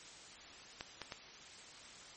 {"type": "clicks", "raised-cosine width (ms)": 0.2, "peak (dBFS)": -24, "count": 3, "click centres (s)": [0.809, 1.017, 1.122], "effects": ["white hiss -54 dBFS RMS until 2.16 s", "MP3 32 kbps"]}